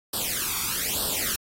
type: noise with flanger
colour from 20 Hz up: white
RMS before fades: -27 dBFS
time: 0.13-1.36 s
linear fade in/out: 5 ms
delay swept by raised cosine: 0.22 to 0.88 ms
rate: 1.1 Hz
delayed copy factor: +0.9
effects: AAC 48 kbps